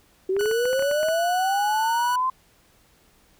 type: linear sweep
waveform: sine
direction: up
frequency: 370 to 1046.5 Hz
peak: -20 dBFS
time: 0.29-2.3 s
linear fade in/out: 5 ms
type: clicks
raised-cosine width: 0.5 ms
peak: -20 dBFS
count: 11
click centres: 0.366 / 0.41 / 0.458 / 0.513 / 0.655 / 0.731 / 0.794 / 0.824 / 0.913 / 1.031 / 1.086 s
type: tone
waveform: sawtooth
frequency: 1480 Hz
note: F#6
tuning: in tune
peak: -25 dBFS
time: 0.39-2.16 s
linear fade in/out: 5 ms
effects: pink hiss -59 dBFS RMS until 3.39 s